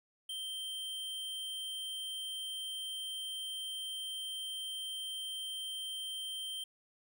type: tone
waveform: square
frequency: 3136 Hz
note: G7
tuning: in tune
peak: -39 dBFS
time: 0.29-6.64 s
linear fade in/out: 5 ms
effects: none